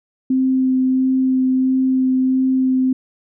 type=tone with vibrato; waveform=sine; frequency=260.1 Hz; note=C4; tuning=10 cents flat; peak=-13 dBFS; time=0.3-2.93 s; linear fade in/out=5 ms; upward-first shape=sine; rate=1.5 Hz; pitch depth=9 cents each way; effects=none